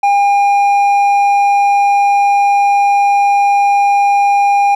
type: tone with hard clipping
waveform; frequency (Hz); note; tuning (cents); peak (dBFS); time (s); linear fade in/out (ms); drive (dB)
sine; 806; G5; +48; -9; 0.03-4.75; 5; 5
effects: none